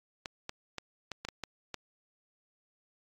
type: clicks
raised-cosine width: 0.2 ms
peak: -20 dBFS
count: 8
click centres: 0.258 / 0.494 / 0.783 / 1.117 / 1.25 / 1.287 / 1.437 / 1.743 s
effects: AAC 64 kbps